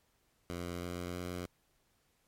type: tone with pitch steps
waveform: 10% pulse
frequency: 87.31 / 88.27 / 89.25 Hz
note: F2 / F2 / F2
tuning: 0 / +19 / +38 cents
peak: -30 dBFS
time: 0.5-1.46 s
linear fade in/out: 0 ms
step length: 320 ms
effects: pink hiss -74 dBFS RMS until 2.27 s + MP3 64 kbps